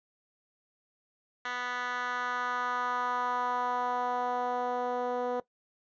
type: tone with band-pass filter sweep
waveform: 10% pulse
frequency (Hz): 246.9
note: B3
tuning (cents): 0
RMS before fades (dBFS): -32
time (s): 1.45-5.4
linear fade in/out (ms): 2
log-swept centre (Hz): 2000 to 510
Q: 1.9
effects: noise-tail reverb RT60 0.1 s tail -18 dB re dry + resampled to 16000 Hz